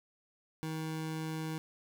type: tone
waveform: 25% pulse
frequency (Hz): 158.5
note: D#3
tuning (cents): +32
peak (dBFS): -32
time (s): 0.63-1.58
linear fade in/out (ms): 0
effects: none